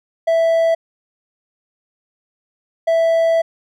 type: tone pair in turn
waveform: triangle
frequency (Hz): 659.3 / 659.3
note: E5 / E5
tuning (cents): 0 / 0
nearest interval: unison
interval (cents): 0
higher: neither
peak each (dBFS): -10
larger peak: neither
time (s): 0.27-0.75 / 2.87-3.42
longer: second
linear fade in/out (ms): 10
effects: none